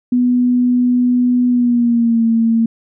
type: tone with pitch glide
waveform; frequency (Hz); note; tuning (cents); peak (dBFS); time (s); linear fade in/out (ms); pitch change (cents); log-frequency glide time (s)
sine; 246.9 to 227.7; B3 to A#3; 0 to -40; -10; 0.12-2.66; 5; -140; 1.48-2.24
effects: none